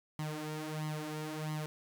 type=tone with flanger; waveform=sawtooth; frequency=153.9 Hz; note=D#3; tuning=19 cents flat; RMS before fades=-39 dBFS; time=0.19-1.66 s; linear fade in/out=0 ms; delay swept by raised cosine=0.97 to 4.37 ms; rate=1.5 Hz; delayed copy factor=+0.75; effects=12-bit